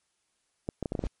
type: clicks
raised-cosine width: 2 ms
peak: -17 dBFS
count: 7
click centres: 0.689 / 0.827 / 0.858 / 0.921 / 0.952 / 0.992 / 1.039 s
type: noise with exponential growth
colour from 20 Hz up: brown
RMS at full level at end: -30 dBFS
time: 0.89-1.07 s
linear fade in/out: 2 ms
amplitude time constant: 38 ms
effects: white hiss -75 dBFS RMS until 1.2 s + MP3 48 kbps